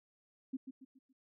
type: tone with echo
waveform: sine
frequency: 263.3 Hz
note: C4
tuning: 11 cents sharp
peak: -35 dBFS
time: 0.53-0.57 s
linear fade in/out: 10 ms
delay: 140 ms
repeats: 4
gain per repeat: -8 dB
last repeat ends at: 1.13 s
effects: none